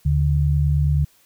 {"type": "tone pair together", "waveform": "sine", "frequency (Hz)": [75.64, 145.2], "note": ["D#2", "D3"], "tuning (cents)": [-48, -19], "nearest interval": "major seventh", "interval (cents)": 1129, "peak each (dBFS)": -18, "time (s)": [0.05, 1.05], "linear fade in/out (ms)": 10, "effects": ["white hiss -57 dBFS RMS until 1.25 s"]}